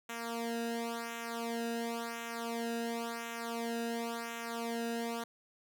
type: tone with flanger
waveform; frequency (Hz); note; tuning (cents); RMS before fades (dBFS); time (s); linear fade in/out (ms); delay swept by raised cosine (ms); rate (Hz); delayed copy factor
sawtooth; 232.3; A#3; -6; -38; 0.09-5.24; 5; 0.21 to 0.92; 0.94; -0.9
effects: none